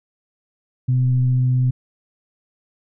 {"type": "tone with frequency modulation", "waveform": "sine", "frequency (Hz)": 126.8, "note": "B2", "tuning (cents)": 46, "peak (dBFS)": -14, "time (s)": [0.88, 1.71], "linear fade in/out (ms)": 10, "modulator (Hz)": 126, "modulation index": 0.26, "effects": []}